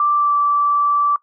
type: tone with pitch glide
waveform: sine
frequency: 1174.7 to 1161.9 Hz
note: D6 to D6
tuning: 0 to -19 cents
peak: -13 dBFS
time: 0-1.16 s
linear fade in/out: 2 ms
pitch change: -19 cents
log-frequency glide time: 0.15-0.35 s
effects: noise-tail reverb RT60 0.1 s tail -18 dB re dry